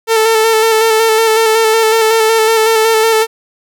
sawtooth tone with vibrato, 444.8 Hz, A4, 19 cents sharp, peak -4 dBFS, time 0.07-3.27 s, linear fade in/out 50 ms, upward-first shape square, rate 5.4 Hz, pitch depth 24 cents each way, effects none

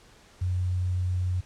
sine tone with quantisation, 90.8 Hz, F#2, 32 cents flat, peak -24 dBFS, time 0.41-1.41 s, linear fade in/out 10 ms, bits 9, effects pink hiss -55 dBFS RMS until 1.45 s + low-pass 8000 Hz 12 dB/octave

